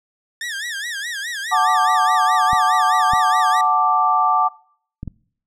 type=tone with vibrato; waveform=sawtooth; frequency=1754 Hz; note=A6; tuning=6 cents flat; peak=-21 dBFS; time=0.41-3.61 s; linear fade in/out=2 ms; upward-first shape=sine; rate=4.8 Hz; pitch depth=180 cents each way
type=chord; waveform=sine; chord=D major; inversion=first; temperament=equal; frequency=740 / 880 / 1174.7 Hz; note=F#5 / A5 / D6; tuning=0 / 0 / 0 cents; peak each=-19 / -19 / -16 dBFS; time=1.51-4.49 s; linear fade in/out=20 ms
type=clicks; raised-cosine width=5 ms; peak=-16 dBFS; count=4; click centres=2.532 / 3.135 / 5.031 / 5.077 s
effects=noise-tail reverb RT60 0.6 s tail -23 dB re dry + low-pass 10000 Hz 12 dB/octave